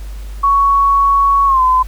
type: tone with pitch glide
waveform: sine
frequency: 1115 to 1022.5 Hz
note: C#6 to C6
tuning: +10 to -40 cents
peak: -8 dBFS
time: 0.43-1.83 s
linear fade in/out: 10 ms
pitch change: -150 cents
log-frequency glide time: 1.46-1.62 s
effects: added 50 Hz sine -24 dBFS peak until 1.87 s + pink hiss -42 dBFS RMS until 1.87 s